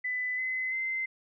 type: tone with pitch steps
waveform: sine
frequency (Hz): 2000 / 2035 / 2071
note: B6 / C7 / C7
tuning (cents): +21 / -49 / -18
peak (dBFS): -29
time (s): 0.04-1.06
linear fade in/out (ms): 10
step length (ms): 340
effects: none